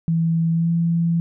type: tone with pitch glide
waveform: sine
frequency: 164.81 to 168.08 Hz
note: E3 to E3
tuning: 0 to +34 cents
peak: -16 dBFS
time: 0.08-1.2 s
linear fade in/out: 0 ms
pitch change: +34 cents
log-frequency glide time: 0.52-0.7 s
effects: none